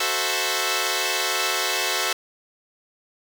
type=chord; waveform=5% pulse; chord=F# half-diminished seventh; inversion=none; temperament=equal; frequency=370 / 440 / 523.3 / 659.3 Hz; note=F#4 / A4 / C5 / E5; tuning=0 / 0 / 0 / 0 cents; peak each=-16 dBFS; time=0-2.13 s; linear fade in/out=5 ms; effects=none